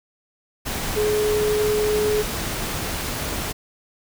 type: tone in noise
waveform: sine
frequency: 423.1 Hz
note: G#4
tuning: 32 cents sharp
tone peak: -18 dBFS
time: 0.96-2.23 s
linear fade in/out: 20 ms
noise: pink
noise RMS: -27 dBFS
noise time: 0.65-3.53 s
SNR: +6 dB
effects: none